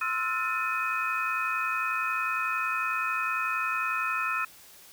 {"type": "tone cluster", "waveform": "sine", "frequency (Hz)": [1050, 1313, 1424, 1789, 2516], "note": ["C6", "E6", "F6", "A6", "D#7"], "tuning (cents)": [6, -7, 33, 28, 19], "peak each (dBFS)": [-37, -30, -35, -36, -31], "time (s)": [0.01, 4.45], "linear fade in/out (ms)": 5, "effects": ["white hiss -52 dBFS RMS until 4.92 s"]}